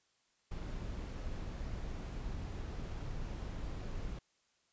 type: noise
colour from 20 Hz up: brown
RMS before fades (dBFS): -41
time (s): 0.51-4.19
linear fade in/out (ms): 5
effects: white hiss -75 dBFS RMS until 4.72 s + resampled to 16000 Hz